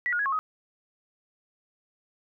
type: tone with pitch steps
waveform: sine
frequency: 1949 / 1437 / 1667 / 1089 / 1261 Hz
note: B6 / F6 / G#6 / C#6 / D#6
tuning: -23 / +49 / +6 / -31 / +23 cents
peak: -24 dBFS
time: 0.06-0.39 s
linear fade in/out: 0 ms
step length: 66 ms
effects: none